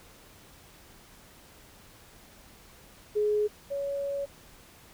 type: tone pair in turn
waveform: sine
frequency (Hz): 420 / 560.6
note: G#4 / C#5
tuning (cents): +19 / +19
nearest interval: perfect fourth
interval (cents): 500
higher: second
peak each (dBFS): -23 / -29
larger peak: first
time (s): 3.15-3.48 / 3.7-4.26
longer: second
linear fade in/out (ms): 20
effects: pink hiss -54 dBFS RMS until 4.93 s